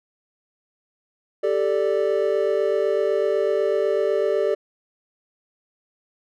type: chord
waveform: triangle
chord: G suspended second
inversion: none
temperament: equal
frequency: 392 / 440 / 587.3 Hz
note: G4 / A4 / D5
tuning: 0 / 0 / 0 cents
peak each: -21 dBFS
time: 1.43-4.55 s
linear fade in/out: 10 ms
effects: none